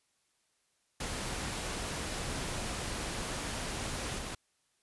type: noise with level steps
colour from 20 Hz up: pink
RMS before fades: -37 / -40 dBFS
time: 1-4.35 s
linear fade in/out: 5 ms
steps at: 4.18 s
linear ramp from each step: 10 ms
effects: white hiss -75 dBFS RMS until 4.82 s + resampled to 24000 Hz